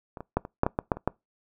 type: clicks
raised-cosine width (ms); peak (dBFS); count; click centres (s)
1; -24 / -23 / -9 / -23 / -6 / -10 / -11 / -8 / -23 / -9; 10; 0.172 / 0.206 / 0.37 / 0.451 / 0.634 / 0.665 / 0.789 / 0.918 / 0.97 / 1.076
effects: noise-tail reverb RT60 0.2 s tail -24 dB re dry